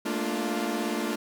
sawtooth chord, Bb major seventh, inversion third, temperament equal with one note detuned, 216 / 233.1 / 293.7 / 349.2 Hz, A3 / Bb3 / D4 / F4, -32 / 0 / 0 / 0 cents, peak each -29 dBFS, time 0.05-1.16 s, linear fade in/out 10 ms, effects none

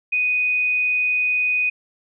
sine tone, 2489 Hz, D#7, in tune, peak -17 dBFS, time 0.12-1.7 s, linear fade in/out 10 ms, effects none

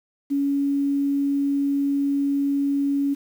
sine tone with quantisation, 280.5 Hz, C#4, 21 cents sharp, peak -19 dBFS, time 0.3-3.15 s, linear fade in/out 20 ms, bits 8, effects none

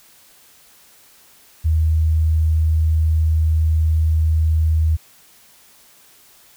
sine tone, 79.3 Hz, D#2, 33 cents sharp, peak -13 dBFS, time 1.64-4.97 s, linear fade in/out 20 ms, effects white hiss -50 dBFS RMS until 6.56 s

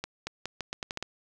accelerating click train, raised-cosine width 0.2 ms, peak -16 dBFS, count 9, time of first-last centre 0.04-1.026 s, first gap 230 ms, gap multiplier 0.81, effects none

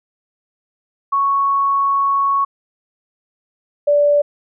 sine tone pair in turn, 1108.7 / 582.2 Hz, C#6 / D5, 0 / -15 cents, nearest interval major seventh, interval 1115 cents, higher first, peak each -13 / -10 dBFS, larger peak second, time 1.12-2.45 / 3.87-4.22 s, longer first, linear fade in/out 10 ms, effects none

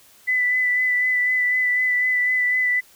sine tone with vibrato, 1995 Hz, B6, 17 cents sharp, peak -17 dBFS, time 0.27-2.81 s, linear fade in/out 20 ms, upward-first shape sine, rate 4 Hz, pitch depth 18 cents each way, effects white hiss -52 dBFS RMS until 2.95 s

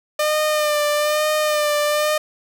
sawtooth tone with vibrato, 602 Hz, D5, 43 cents sharp, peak -13 dBFS, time 0.19-2.18 s, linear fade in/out 5 ms, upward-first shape sine, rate 1.1 Hz, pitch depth 31 cents each way, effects none

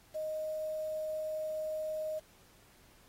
sine tone with quantisation, 622.3 Hz, D#5, in tune, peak -34 dBFS, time 0.14-2.2 s, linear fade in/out 20 ms, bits 9, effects pink hiss -63 dBFS RMS until 3.08 s + AAC 48 kbps

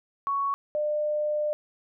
sine tone pair in turn, 1114 / 600.3 Hz, C#6 / D5, +8 / +38 cents, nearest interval major seventh, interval 1070 cents, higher first, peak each -24 dBFS, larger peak neither, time 0.27-0.54 / 0.75-1.53 s, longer second, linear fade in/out 0 ms, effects none

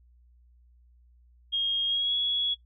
sine tone with pitch glide, 3249 to 3358 Hz, G#7 to G#7, -39 to +18 cents, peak -24 dBFS, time 1.52-2.55 s, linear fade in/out 20 ms, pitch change +57 cents, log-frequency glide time 1.87-2.15 s, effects noise-tail reverb RT60 0.1 s tail -17 dB re dry + added 60 Hz sine -56 dBFS peak until 2.65 s

